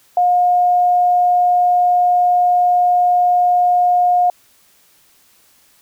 sine tone, 715 Hz, F5, 41 cents sharp, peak -10 dBFS, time 0.17-4.3 s, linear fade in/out 2 ms, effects white hiss -53 dBFS RMS until 5.81 s

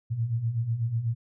sine beating tone pair, 110 / 118.1 Hz, A2 / A#2, 0 / +23 cents, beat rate 8.1 Hz, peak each -32 / -26 dBFS, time 0.1-1.15 s, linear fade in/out 20 ms, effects none

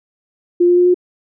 sine tone with pitch steps, 350.4 / 353.2 / 356.1 / 359 Hz, F4 / F4 / F4 / F4, +6 / +20 / +34 / +48 cents, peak -8 dBFS, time 0.6-0.944 s, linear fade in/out 10 ms, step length 86 ms, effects none

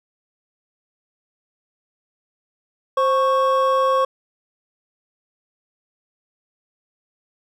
triangle tone pair together, 525.7 / 1105 Hz, C5 / C#6, +8 / -6 cents, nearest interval octave + minor second, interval 1286 cents, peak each -16 dBFS, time 2.97-4.05 s, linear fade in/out 5 ms, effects none

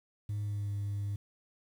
sine tone with pitch glide, 103.83 to 101.46 Hz, G#2 to G#2, 0 to -40 cents, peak -30 dBFS, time 0.29-1.16 s, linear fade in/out 5 ms, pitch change -40 cents, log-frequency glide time 0.41-0.71 s, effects tanh soft clip ceiling -31 dBFS + 10-bit

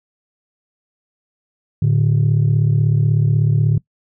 sine tone pair together, 111.4 / 147.69 Hz, A2 / D3, +22 / +10 cents, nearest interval perfect fourth, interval 488 cents, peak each -13 dBFS, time 1.82-3.78 s, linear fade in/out 5 ms, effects noise-tail reverb RT60 0.1 s tail -23 dB re dry + tanh soft clip ceiling -8 dBFS

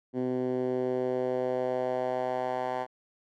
10% pulse tone with band-pass filter sweep, 127 Hz, B2, 49 cents sharp, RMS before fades -30 dBFS, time 0.13-2.87 s, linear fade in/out 50 ms, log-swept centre 290 to 900 Hz, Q 2, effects none

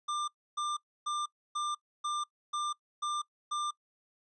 square tone bursts, 1193 Hz, D6, 27 cents sharp, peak -32 dBFS, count 8, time 0.08-3.71 s, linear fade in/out 10 ms, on 200 ms, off 290 ms, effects noise-tail reverb RT60 0.1 s tail -23 dB re dry + resampled to 22050 Hz

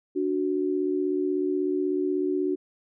sine tone pair together, 293.7 / 370 Hz, D4 / F#4, 0 / 0 cents, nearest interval major third, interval 400 cents, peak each -27 / -25 dBFS, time 0.15-2.56 s, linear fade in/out 20 ms, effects none

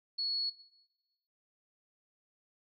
sine tone, 4371 Hz, C#8, 25 cents flat, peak -32 dBFS, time 0.18-0.5 s, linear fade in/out 10 ms, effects noise-tail reverb RT60 1.0 s tail -17 dB re dry

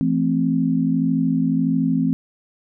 sine chord, A minor, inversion second, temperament equal with one note detuned, 167.6 / 220 / 261.6 Hz, E3 / A3 / C4, +29 / 0 / 0 cents, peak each -21 / -23 / -19 dBFS, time 0.01-2.13 s, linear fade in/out 0 ms, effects none

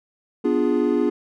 triangle chord, B diminished seventh, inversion none, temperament equal, 246.9 / 293.7 / 349.2 / 415.3 Hz, B3 / D4 / F4 / Ab4, 0 / 0 / 0 / 0 cents, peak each -21 dBFS, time 0.44-1.1 s, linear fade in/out 10 ms, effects none

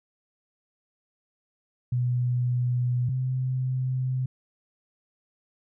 sine tone pair in turn, 123.47 / 128.94 Hz, B2 / C3, 0 / -25 cents, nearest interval minor second, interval 75 cents, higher second, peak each -22 / -24 dBFS, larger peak first, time 1.92-3.09 / 3.09-4.26 s, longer neither, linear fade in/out 5 ms, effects none

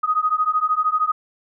sine beating tone pair, 1244.5 / 1257.5 Hz, D#6 / D#6, 0 / +18 cents, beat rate 13 Hz, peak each -20 dBFS, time 0.03-1.12 s, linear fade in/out 10 ms, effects none

